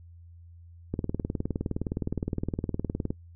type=click train; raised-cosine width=3 ms; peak=-16 dBFS; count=43; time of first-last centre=0.94-3.105 s; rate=19.4 Hz; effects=noise-tail reverb RT60 0.1 s tail -22 dB re dry + added 85 Hz sine -47 dBFS peak until 3.35 s